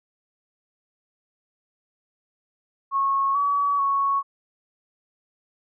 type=tone with pitch steps; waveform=sine; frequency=1096 / 1137 / 1108 Hz; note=C#6 / C#6 / C#6; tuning=-20 / +44 / -1 cents; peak=-19 dBFS; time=2.91-4.23 s; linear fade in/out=50 ms; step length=440 ms; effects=none